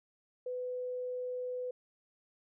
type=tone; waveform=sine; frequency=500 Hz; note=B4; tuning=21 cents sharp; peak=-35 dBFS; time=0.46-1.71 s; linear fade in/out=5 ms; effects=none